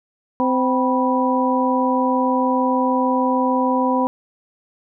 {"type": "harmonic tone with a mistuned harmonic", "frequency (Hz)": 257.8, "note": "C4", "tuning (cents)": -26, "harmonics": [1, 2, 3, 4], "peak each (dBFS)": [-19, -22, -25, -20], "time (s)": [0.4, 4.07], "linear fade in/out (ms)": 0, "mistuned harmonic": 4, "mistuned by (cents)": -88, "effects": []}